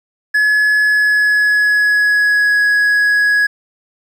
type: tone with pitch glide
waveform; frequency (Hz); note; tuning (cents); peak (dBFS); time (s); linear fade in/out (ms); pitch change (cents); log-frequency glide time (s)
triangle; 1700 to 1670.8; G#6 to G#6; +40 to +10; -8; 0.34-3.47; 10; -30; 0.83-2.61
effects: 8-bit